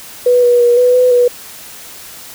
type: tone with pitch steps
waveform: sine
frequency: 492.6 / 485.1 / 480.2 / 495.2 / 501 / 488.5 Hz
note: B4 / B4 / B4 / B4 / B4 / B4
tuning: -5 / -31 / -49 / +5 / +25 / -19 cents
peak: -6 dBFS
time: 0.26-1.28 s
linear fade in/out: 5 ms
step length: 170 ms
effects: white hiss -33 dBFS RMS until 2.34 s